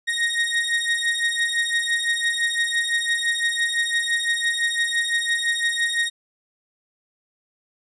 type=beating tone pair; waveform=30% pulse; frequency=1864.7 / 1870.6 Hz; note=A#6 / A#6; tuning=0 / +6 cents; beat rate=5.9 Hz; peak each=-21 / -20 dBFS; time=0.07-6.1 s; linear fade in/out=20 ms; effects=resampled to 22050 Hz